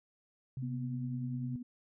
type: tone with pitch glide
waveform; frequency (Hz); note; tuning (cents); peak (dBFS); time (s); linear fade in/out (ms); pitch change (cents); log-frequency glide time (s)
sine; 130.9 to 130.15; C3 to C3; +1 to -9; -36; 0.57-1.56; 2; -10; 0.72-0.99
type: tone with tremolo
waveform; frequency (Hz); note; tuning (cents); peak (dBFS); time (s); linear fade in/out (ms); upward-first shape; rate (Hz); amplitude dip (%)
sine; 245.9; B3; -7; -36; 0.62-1.63; 10; triangle; 10; 55
effects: none